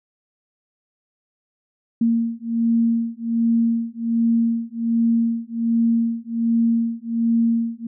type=beating tone pair; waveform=sine; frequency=230 / 231.3 Hz; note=A#3 / A#3; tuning=-23 / -13 cents; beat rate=1.3 Hz; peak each=-20 dBFS; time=2.01-7.87 s; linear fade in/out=5 ms; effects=none